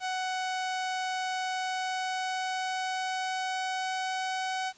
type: tone with pitch glide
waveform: sawtooth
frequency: 745 to 751.9 Hz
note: F#5 to F#5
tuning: +12 to +28 cents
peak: -26 dBFS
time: 0-4.73 s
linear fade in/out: 50 ms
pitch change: +16 cents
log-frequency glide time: 1.41-4.44 s
effects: white hiss -57 dBFS RMS until 4.77 s + resampled to 16000 Hz